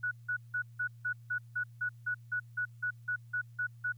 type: tone bursts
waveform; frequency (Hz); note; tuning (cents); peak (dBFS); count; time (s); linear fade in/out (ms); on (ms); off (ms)
sine; 1470; F#6; -12; -30; 16; 0.03-3.924; 10; 84; 170
effects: added 117 Hz sine -50 dBFS peak until 3.97 s + white hiss -74 dBFS RMS until 3.97 s